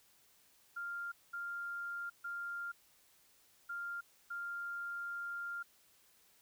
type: tone bursts at uneven times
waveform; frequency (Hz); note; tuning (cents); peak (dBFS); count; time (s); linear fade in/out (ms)
sine; 1396.9; F6; 0; -39; 5; 0.76-1.12 / 1.33-2.1 / 2.24-2.72 / 3.69-4.01 / 4.3-5.63; 10
effects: white hiss -68 dBFS RMS until 6.41 s